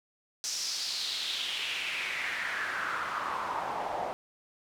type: noise with band-pass filter sweep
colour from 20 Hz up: pink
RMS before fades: -34 dBFS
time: 0.44-4.13 s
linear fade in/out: 0 ms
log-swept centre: 5900 to 690 Hz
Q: 3.7
effects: none